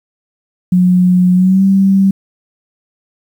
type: tone with pitch glide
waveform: sine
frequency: 181 to 193.99 Hz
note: F#3 to G3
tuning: -38 to -18 cents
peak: -6 dBFS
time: 0.72-2.11 s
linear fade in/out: 5 ms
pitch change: +120 cents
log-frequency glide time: 1.34-1.64 s
effects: 7-bit